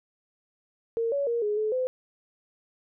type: tone with pitch steps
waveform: sine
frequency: 459.3 / 563 / 469.8 / 418 / 430.8 / 511 Hz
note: A#4 / C#5 / A#4 / G#4 / A4 / C5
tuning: -26 / +27 / +13 / +11 / -37 / -41 cents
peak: -24 dBFS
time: 0.97-1.87 s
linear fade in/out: 0 ms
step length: 150 ms
effects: none